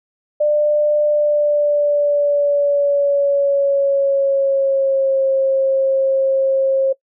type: tone with pitch glide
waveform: sine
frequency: 596 to 537.1 Hz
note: D5 to C5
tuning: +25 to +45 cents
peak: -12 dBFS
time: 0.4-6.93 s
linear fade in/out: 10 ms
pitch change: -180 cents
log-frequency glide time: 1.04-5.24 s
effects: noise-tail reverb RT60 0.1 s tail -22 dB re dry